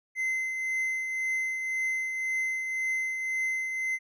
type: tone with tremolo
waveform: triangle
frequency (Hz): 2061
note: C7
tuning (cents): -27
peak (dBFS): -24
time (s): 0.15-3.99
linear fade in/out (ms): 50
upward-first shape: triangle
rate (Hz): 1.9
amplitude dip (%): 45
effects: none